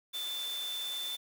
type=tone in noise; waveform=sine; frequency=3533 Hz; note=A7; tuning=6 cents sharp; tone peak=-35 dBFS; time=0.13-1.17 s; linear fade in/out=20 ms; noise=white; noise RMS=-44 dBFS; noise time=0.13-1.17 s; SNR=+6 dB; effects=high-pass 400 Hz 12 dB/octave